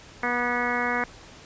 harmonic tone with a mistuned harmonic, 242.9 Hz, B3, 29 cents flat, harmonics 1 / 2 / 3 / 4 / 5 / 6 / 7 / 8 / 9, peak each -32 / -32 / -32 / -32 / -32 / -32 / -32 / -32 / -32 dBFS, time 0.23-1.04 s, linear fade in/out 2 ms, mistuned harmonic 6, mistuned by +25 cents, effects pink hiss -47 dBFS RMS until 1.45 s + resampled to 16000 Hz

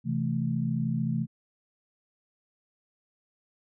sine chord, A minor, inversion first, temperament equal, 130.81 / 164.81 / 220 Hz, C3 / E3 / A3, 0 / 0 / 0 cents, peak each -30 dBFS, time 0.04-1.27 s, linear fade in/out 50 ms, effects none

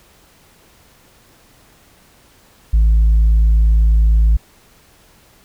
sine tone, 54.4 Hz, A1, 19 cents flat, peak -6 dBFS, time 2.73-4.37 s, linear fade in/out 10 ms, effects tanh soft clip ceiling -7 dBFS + pink hiss -50 dBFS RMS until 5.44 s

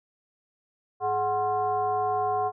sine tone with frequency modulation, 740 Hz, F#5, in tune, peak -23 dBFS, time 1-2.52 s, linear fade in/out 50 ms, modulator 318 Hz, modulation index 0.91, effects none

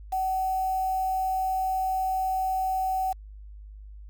sine tone with quantisation, 756 Hz, F#5, 37 cents sharp, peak -24 dBFS, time 0.12-3.13 s, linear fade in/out 10 ms, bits 7, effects added 51 Hz sine -41 dBFS peak until 4.09 s

